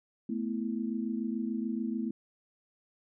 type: chord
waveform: sine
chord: A suspended second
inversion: none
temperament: equal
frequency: 220 / 246.9 / 329.6 Hz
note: A3 / B3 / E4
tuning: 0 / 0 / 0 cents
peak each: -33 / -35 / -38 dBFS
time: 0.29-2.11 s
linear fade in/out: 5 ms
effects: none